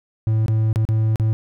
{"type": "tone with dropouts", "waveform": "triangle", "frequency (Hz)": 110, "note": "A2", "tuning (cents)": 0, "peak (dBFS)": -13, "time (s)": [0.27, 1.33], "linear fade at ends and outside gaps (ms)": 0, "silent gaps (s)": [[0.461, 0.482], [0.729, 0.759], [0.852, 0.889], [1.158, 1.198]], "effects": []}